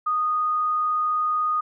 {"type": "tone", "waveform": "sine", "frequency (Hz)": 1237, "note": "D#6", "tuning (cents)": -10, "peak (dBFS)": -20, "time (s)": [0.06, 1.61], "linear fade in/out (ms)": 10, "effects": []}